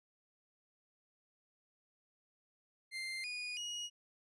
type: tone with pitch steps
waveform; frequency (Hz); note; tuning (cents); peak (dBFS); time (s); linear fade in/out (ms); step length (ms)
30% pulse; 2093 / 2460 / 2892; C7 / D#7 / F#7; 0 / -20 / -40; -37; 2.91-3.9; 50; 330
effects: resampled to 24000 Hz